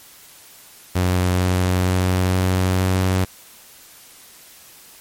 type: tone with pitch steps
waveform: sawtooth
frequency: 90.8 / 91.43 / 92.07 / 92.71 / 93.35 Hz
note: F#2 / F#2 / F#2 / F#2 / F#2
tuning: -32 / -20 / -8 / +4 / +16 cents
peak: -12 dBFS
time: 0.95-3.25 s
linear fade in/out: 10 ms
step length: 460 ms
effects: white hiss -45 dBFS RMS until 5 s + MP3 64 kbps